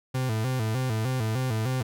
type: tone with vibrato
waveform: 40% pulse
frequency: 119.2 Hz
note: A#2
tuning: 39 cents sharp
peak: -24 dBFS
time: 0.14-1.83 s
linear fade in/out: 10 ms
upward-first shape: square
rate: 3.3 Hz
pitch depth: 140 cents each way
effects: none